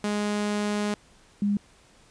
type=tone pair in turn; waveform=sawtooth / sine; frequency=207.7 / 203.7 Hz; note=G#3 / G#3; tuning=0 / -33 cents; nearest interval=unison; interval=33 cents; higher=first; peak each=-21 dBFS; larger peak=neither; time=0.04-0.94 / 1.42-1.57 s; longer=first; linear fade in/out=2 ms; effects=pink hiss -57 dBFS RMS until 2.1 s + resampled to 22050 Hz